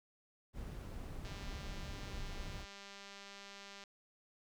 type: noise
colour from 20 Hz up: brown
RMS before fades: -45 dBFS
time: 0.53-2.66 s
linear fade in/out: 50 ms
type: click train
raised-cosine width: 0.2 ms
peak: -35 dBFS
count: 516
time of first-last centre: 1.25-3.838 s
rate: 199 Hz
effects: none